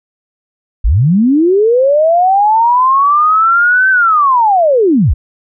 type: linear two-way sweep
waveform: sine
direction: up then down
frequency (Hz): 38.25 to 1553 to 38.25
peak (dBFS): -6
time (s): 0.84-5.14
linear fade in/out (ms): 10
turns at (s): 3.9
effects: none